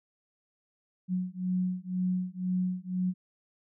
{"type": "beating tone pair", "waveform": "sine", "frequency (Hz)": [182, 184], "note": ["F#3", "F#3"], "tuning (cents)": [-28, -9], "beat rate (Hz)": 2, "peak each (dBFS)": -31, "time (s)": [1.08, 3.14], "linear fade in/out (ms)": 50, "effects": []}